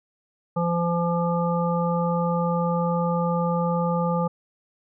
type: harmonic tone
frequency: 171.4 Hz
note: F3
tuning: 32 cents flat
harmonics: 1 / 3 / 5 / 7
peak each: -23 / -26 / -29 / -30 dBFS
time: 0.56-4.28 s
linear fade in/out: 10 ms
effects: none